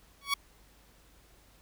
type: tone with exponential growth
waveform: 15% pulse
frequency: 1122 Hz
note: C#6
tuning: 21 cents sharp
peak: -17 dBFS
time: 0.21-0.34 s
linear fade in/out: 5 ms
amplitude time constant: 28 ms
effects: added 50 Hz sine -62 dBFS peak until 1.61 s + pink hiss -62 dBFS RMS until 1.61 s